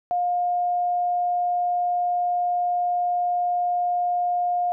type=tone; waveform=sine; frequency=710 Hz; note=F5; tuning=28 cents sharp; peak=-20 dBFS; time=0.11-4.72 s; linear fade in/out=0 ms; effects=none